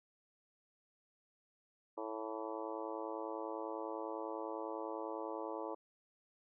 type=harmonic tone with a mistuned harmonic; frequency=110 Hz; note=A2; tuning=in tune; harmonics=3 / 4 / 5 / 6 / 7 / 8 / 9 / 10; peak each=-46 / -46 / -46 / -50 / -53 / -48 / -49 / -52 dBFS; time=1.97-5.75 s; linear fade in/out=10 ms; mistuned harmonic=10; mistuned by=+65 cents; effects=none